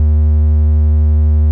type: tone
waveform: triangle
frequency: 76 Hz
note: D#2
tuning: 40 cents flat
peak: -5 dBFS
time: 0-1.51 s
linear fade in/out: 0 ms
effects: none